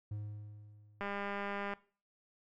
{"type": "tone with exponential decay", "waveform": "triangle", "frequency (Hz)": 104.7, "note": "G#2", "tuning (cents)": 15, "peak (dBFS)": -35, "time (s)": [0.11, 1.49], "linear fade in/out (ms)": 5, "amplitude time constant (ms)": 300}
{"type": "click train", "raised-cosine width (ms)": 0.5, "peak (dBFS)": -25, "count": 147, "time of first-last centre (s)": [1.01, 1.736], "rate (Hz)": 201}
{"effects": ["noise-tail reverb RT60 0.4 s tail -20 dB re dry"]}